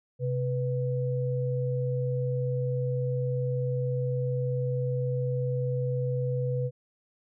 sine tone pair together, 130.48 / 493.9 Hz, C3 / B4, -4 / 0 cents, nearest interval octave + major seventh, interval 2304 cents, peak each -27 / -31 dBFS, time 0.19-6.71 s, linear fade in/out 50 ms, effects none

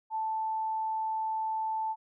sine tone, 880 Hz, A5, in tune, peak -29 dBFS, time 0.1-1.96 s, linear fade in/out 50 ms, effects none

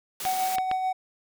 white high-pass noise, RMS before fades -34 dBFS, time 0.2-0.56 s, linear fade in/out 2 ms, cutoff 150 Hz, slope 24 dB/octave
triangle tone with tremolo, 750 Hz, F#5, 23 cents sharp, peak -21 dBFS, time 0.25-0.93 s, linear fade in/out 10 ms, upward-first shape sine, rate 6.8 Hz, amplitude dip 35%
clicks, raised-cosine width 0.3 ms, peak -14 dBFS, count 3, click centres 0.252 / 0.584 / 0.714 s
effects none

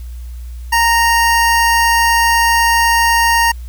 25% pulse tone, 928 Hz, A#5, 8 cents flat, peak -6 dBFS, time 0.72-3.52 s, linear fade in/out 10 ms, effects added 60 Hz sine -25 dBFS peak until 3.68 s + white hiss -48 dBFS RMS until 3.68 s

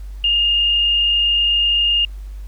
sine tone with frequency modulation, 2828 Hz, F7, 21 cents sharp, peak -13 dBFS, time 0.24-2.05 s, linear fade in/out 2 ms, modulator 32.3 Hz, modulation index 0.82, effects added 49 Hz sine -28 dBFS peak until 2.47 s + pink hiss -53 dBFS RMS until 2.47 s

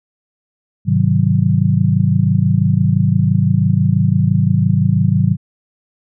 sine chord, Ab dominant seventh, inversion none, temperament just, 103.83 / 129.78 / 155.74 / 186.89 Hz, Ab2 / C3 / Eb3 / Gb3, 0 / -14 / +2 / +18 cents, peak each -16 dBFS, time 0.85-5.37 s, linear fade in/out 50 ms, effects none

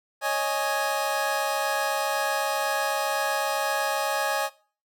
25% pulse chord, C# suspended second, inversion none, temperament equal, 554.4 / 622.3 / 830.6 Hz, C#5 / D#5 / G#5, 0 / 0 / 0 cents, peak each -26 / -26 / -23 dBFS, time 0.21-4.5 s, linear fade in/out 50 ms, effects noise-tail reverb RT60 0.4 s tail -20 dB re dry

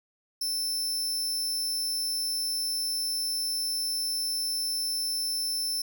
sawtooth tone, 5320 Hz, E8, 15 cents sharp, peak -25 dBFS, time 0.41-5.82 s, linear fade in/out 5 ms, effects none

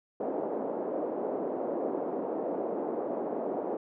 white band-pass noise, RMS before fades -33 dBFS, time 0.2-3.77 s, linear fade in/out 5 ms, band 260 to 640 Hz, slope 24 dB/octave, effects none

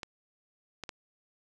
clicks, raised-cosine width 0.2 ms, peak -21 dBFS, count 3, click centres 0.032 / 0.837 / 0.892 s, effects none

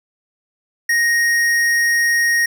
sine tone with tanh clipping, 1869 Hz, A#6, 4 cents sharp, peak -15 dBFS, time 0.89-2.46 s, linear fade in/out 5 ms, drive 16 dB, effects none

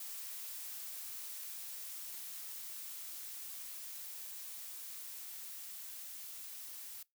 blue noise with level ramp, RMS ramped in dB -45 to -48 dBFS, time 0-7.03 s, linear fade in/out 5 ms, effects noise-tail reverb RT60 0.2 s tail -23 dB re dry

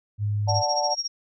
sine tone, 103.83 Hz, G#2, in tune, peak -22 dBFS, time 0.18-0.63 s, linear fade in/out 50 ms
sine chord, D major, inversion none, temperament equal, 587.3 / 740 / 880 Hz, D5 / F#5 / A5, 0 / 0 / 0 cents, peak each -27 dBFS, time 0.47-0.95 s, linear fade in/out 20 ms
sine tone with tremolo, 5588 Hz, F8, in tune, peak -22 dBFS, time 0.48-1.08 s, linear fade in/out 20 ms, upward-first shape sine, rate 14 Hz, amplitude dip 90%
effects none

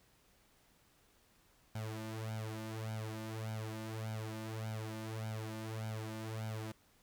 sawtooth tone with flanger, 110 Hz, A2, in tune, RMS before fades -42 dBFS, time 1.75-6.72 s, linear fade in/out 5 ms, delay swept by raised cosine 1.3 to 3.4 ms, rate 1.7 Hz, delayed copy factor +1, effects pink hiss -69 dBFS RMS until 7.02 s

